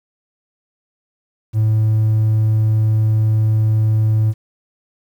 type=tone; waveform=triangle; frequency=109 Hz; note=A2; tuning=16 cents flat; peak=-9 dBFS; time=1.53-4.34 s; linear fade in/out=50 ms; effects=tanh soft clip ceiling -6 dBFS + 8-bit